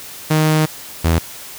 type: tone pair in turn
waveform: sawtooth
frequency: 155.56 / 82.41 Hz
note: D#3 / E2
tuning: 0 / 0 cents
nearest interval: major seventh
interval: 1100 cents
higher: first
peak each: -8 dBFS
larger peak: neither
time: 0.3-0.66 / 1.04-1.19 s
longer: first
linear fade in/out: 10 ms
effects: white hiss -34 dBFS RMS until 1.58 s